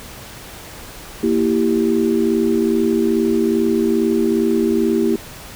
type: chord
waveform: sine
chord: E diminished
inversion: second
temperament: equal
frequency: 233.1 / 329.6 / 392 Hz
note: Bb3 / E4 / G4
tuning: 0 / 0 / 0 cents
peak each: -18 dBFS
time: 1.23-5.16 s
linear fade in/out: 5 ms
effects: pink hiss -36 dBFS RMS until 5.55 s